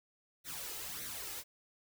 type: noise with flanger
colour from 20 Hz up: white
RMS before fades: -43 dBFS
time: 0.44-1.44 s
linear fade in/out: 50 ms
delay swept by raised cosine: 0.5 to 2.4 ms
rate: 1.7 Hz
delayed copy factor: +0.65
effects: none